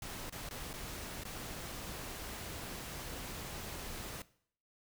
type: noise with dropouts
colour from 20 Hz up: pink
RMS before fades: -44 dBFS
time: 0.02-4.22 s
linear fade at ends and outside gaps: 2 ms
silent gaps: 0.297-0.324 / 0.49-0.509 / 0.731-0.738 / 1.236-1.251 s
effects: noise-tail reverb RT60 0.6 s tail -19 dB re dry